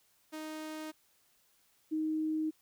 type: tone pair in turn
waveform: sawtooth / sine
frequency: 311.1 / 312.7 Hz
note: D#4 / D#4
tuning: 0 / +9 cents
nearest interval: unison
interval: 9 cents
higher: second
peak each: -36 / -30 dBFS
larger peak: second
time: 0.32-0.92 / 1.91-2.51 s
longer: neither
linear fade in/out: 20 ms
effects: white hiss -70 dBFS RMS until 2.61 s